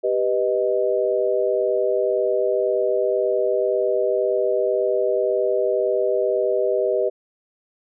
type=chord; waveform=sine; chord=G augmented; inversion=none; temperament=equal; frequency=392 / 493.9 / 622.3 Hz; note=G4 / B4 / D#5; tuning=0 / 0 / 0 cents; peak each=-22 dBFS; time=0.03-7.1 s; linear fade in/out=20 ms; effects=none